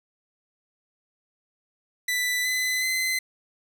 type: tone with pitch steps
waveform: sawtooth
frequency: 1986 / 2016 / 2047 Hz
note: B6 / B6 / C7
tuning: +9 / +35 / -38 cents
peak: -20 dBFS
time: 2.08-3.19 s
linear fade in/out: 5 ms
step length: 370 ms
effects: none